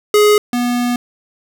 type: tone pair in turn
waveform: square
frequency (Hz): 418.5 / 243.4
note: G#4 / B3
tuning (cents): +13 / -25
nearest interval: major sixth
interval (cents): 938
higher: first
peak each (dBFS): -8 / -15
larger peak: first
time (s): 0.14-0.38 / 0.53-0.96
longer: second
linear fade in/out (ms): 2
effects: none